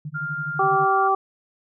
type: tone with tremolo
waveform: sine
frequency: 150 Hz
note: D3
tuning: 37 cents sharp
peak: -27 dBFS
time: 0.05-0.86 s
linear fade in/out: 2 ms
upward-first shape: sine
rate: 12 Hz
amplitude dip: 100%
type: tone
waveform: sine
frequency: 1400 Hz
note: F6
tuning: 4 cents sharp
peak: -26 dBFS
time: 0.14-1.09 s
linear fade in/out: 20 ms
type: harmonic tone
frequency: 387.7 Hz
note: G4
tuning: 19 cents flat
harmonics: 1 / 2 / 3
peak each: -24 / -20 / -20 dBFS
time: 0.59-1.15 s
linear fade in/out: 5 ms
effects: none